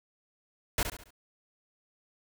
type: noise with echo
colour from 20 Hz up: pink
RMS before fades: -27 dBFS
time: 0.78-0.83 s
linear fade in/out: 2 ms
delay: 69 ms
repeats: 4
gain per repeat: -8 dB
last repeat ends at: 1.106 s
effects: none